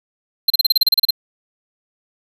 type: tone bursts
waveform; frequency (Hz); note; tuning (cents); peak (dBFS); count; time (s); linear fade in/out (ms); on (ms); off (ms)
square; 4138; C8; -20; -10; 12; 0.48-1.107; 5; 22; 33
effects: none